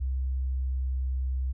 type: tone with pitch glide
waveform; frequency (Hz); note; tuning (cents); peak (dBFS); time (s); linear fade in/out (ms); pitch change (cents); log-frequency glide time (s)
sine; 65.41 to 65; C2 to C2; 0 to -11; -25; 0-1.53; 20; -11; 0.23-0.96
effects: tanh soft clip ceiling -22 dBFS